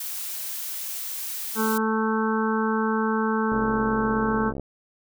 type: noise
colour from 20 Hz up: blue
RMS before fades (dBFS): -32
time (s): 0-1.78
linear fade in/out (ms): 5
type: harmonic tone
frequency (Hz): 220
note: A3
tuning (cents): 0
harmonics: 1 / 2 / 4 / 5 / 6 / 7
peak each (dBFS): -24 / -27 / -30 / -31 / -32 / -32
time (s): 1.55-4.53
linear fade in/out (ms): 50
type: click train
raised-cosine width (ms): 2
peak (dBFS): -20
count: 74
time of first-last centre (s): 3.52-4.597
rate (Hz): 67.8
effects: none